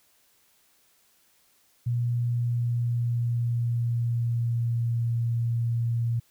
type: tone with pitch glide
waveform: sine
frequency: 120 to 117.12 Hz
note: B2 to A#2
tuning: -49 to +9 cents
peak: -23 dBFS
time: 1.86-6.2 s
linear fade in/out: 10 ms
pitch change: -42 cents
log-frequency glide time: 2.17-5.03 s
effects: white hiss -64 dBFS RMS until 6.3 s